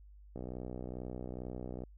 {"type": "click train", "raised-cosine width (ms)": 2, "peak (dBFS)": -29, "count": 93, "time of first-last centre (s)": [0.36, 1.837], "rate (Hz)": 62.3, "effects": ["added 50 Hz sine -53 dBFS peak until 1.97 s"]}